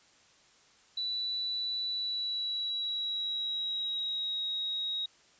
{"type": "tone with pitch glide", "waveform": "sine", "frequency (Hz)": [3959, 3791], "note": ["B7", "A#7"], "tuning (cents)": [3, 28], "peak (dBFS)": -31, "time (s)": [0.97, 5.06], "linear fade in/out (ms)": 5, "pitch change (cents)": -75, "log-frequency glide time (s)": [1.87, 4.44], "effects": ["white hiss -62 dBFS RMS until 5.39 s", "resampled to 16000 Hz"]}